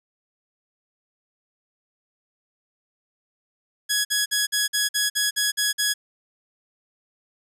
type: tone bursts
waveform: 10% pulse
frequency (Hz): 1673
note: G#6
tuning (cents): +12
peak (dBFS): -11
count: 10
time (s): 3.89-5.94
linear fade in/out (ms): 20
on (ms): 160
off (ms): 50
effects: none